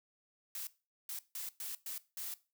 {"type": "noise bursts at uneven times", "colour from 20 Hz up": "blue", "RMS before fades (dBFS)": -42, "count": 6, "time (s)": [[0.55, 0.67], [1.09, 1.19], [1.35, 1.49], [1.6, 1.75], [1.86, 1.98], [2.17, 2.34]], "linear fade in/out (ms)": 2, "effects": ["noise-tail reverb RT60 0.3 s tail -18 dB re dry"]}